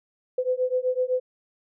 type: beating tone pair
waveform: sine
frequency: 503 / 510.9 Hz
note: B4 / C5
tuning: +32 / -41 cents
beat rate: 7.9 Hz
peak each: -25 dBFS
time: 0.38-1.2 s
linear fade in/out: 5 ms
effects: none